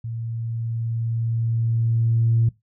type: tone with level ramp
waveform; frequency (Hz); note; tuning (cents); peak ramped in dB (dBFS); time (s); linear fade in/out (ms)
sine; 114.9; A#2; -25; -27 to -14; 0.04-2.49; 5
effects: noise-tail reverb RT60 0.2 s tail -21 dB re dry + tanh soft clip ceiling -10 dBFS